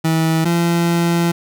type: tone pair in turn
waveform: 30% pulse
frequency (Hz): 161.4 / 170.29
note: E3 / F3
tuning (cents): -36 / -43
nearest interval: minor second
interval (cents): 93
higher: second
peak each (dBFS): -11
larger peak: neither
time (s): 0.04-0.45 / 0.45-1.32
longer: second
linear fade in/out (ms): 10
effects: none